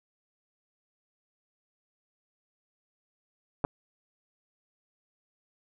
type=clicks; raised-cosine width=1 ms; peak=-15 / -12 dBFS; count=2; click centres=3.642 / 3.649 s; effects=none